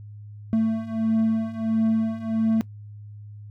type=beating tone pair; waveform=triangle; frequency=221.7 / 223.2 Hz; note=A3 / A3; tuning=+13 / +25 cents; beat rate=1.5 Hz; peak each=-23 / -20 dBFS; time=0.53-2.61 s; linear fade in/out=0 ms; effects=noise-tail reverb RT60 0.1 s tail -19 dB re dry + added 104 Hz sine -38 dBFS peak until 3.5 s